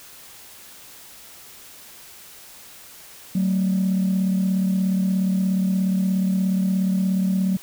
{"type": "tone pair together", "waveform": "sine", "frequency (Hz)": [188, 224.9], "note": ["F#3", "A3"], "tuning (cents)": [28, 38], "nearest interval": "minor third", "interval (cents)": 310, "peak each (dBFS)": [-17, -26], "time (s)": [3.35, 7.57], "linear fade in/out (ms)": 5, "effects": ["tanh soft clip ceiling -14 dBFS", "white hiss -44 dBFS RMS until 7.62 s"]}